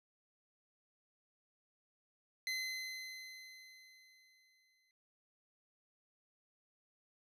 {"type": "tone with exponential decay", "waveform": "25% pulse", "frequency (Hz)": 2048, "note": "C7", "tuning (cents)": -38, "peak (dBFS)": -32, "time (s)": [2.47, 4.91], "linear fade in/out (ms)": 1, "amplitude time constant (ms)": 530, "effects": ["low-pass 11000 Hz 12 dB/octave"]}